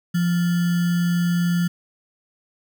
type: tone with sample-and-hold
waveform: sine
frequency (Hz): 173.7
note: F3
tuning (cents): -9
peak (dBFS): -17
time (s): 0.14-1.68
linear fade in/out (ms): 10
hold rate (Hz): 1575
effects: none